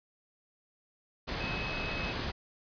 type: tone in noise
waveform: sine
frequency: 2568 Hz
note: E7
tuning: 46 cents flat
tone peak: -38 dBFS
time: 1.39-2.13 s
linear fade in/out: 20 ms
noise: pink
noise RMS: -35 dBFS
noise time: 1.27-2.32 s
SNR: -6 dB
effects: resampled to 11025 Hz